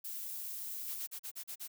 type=noise; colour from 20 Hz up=violet; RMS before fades=-42 dBFS; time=0.04-1.07 s; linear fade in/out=10 ms
type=noise bursts; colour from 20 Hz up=blue; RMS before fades=-43 dBFS; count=7; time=0.87-1.679 s; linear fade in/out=20 ms; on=83 ms; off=38 ms
effects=none